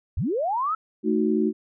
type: linear sweep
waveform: sine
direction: up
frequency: 51.7 to 1336 Hz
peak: -22 dBFS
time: 0.17-0.75 s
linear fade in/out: 5 ms
type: chord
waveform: sine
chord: D# diminished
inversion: second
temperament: equal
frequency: 220 / 311.1 / 370 Hz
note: A3 / D#4 / F#4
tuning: 0 / 0 / 0 cents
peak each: -23 / -24 / -24 dBFS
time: 1.03-1.53 s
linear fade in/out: 50 ms
effects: none